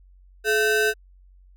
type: ring-modulated tone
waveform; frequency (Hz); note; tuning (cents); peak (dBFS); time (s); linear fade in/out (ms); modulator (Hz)
square; 554.4; C#5; 0; -16; 0.44-0.94; 50; 982
effects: added 46 Hz sine -49 dBFS peak until 1.56 s